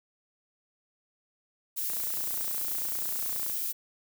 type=noise; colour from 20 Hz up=violet; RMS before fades=-32 dBFS; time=1.76-3.73 s; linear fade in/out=20 ms
type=click train; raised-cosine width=0.5 ms; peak=-29 dBFS; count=48; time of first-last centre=1.9-3.499 s; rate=29.4 Hz
effects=none